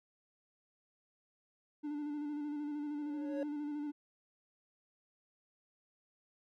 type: tone with vibrato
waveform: triangle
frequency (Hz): 294.8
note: D4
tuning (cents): +7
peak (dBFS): -35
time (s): 1.83-3.92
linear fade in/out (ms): 20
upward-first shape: square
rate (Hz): 13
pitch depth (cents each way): 27
type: tone with exponential growth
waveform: triangle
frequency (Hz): 554.4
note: C#5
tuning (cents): 0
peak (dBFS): -32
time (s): 2.97-3.43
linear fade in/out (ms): 1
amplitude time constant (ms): 100
effects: none